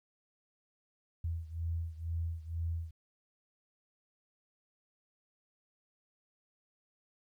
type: beating tone pair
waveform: sine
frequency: 82.41 / 84.51 Hz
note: E2 / E2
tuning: 0 / +44 cents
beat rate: 2.1 Hz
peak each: -36 / -39 dBFS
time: 1.24-2.91 s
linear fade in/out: 5 ms
effects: 12-bit